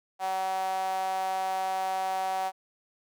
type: tone with high-pass filter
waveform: sawtooth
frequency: 189.3 Hz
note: F#3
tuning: 40 cents sharp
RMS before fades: -30 dBFS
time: 0.19-2.52 s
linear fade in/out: 50 ms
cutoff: 750 Hz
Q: 6.7
effects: none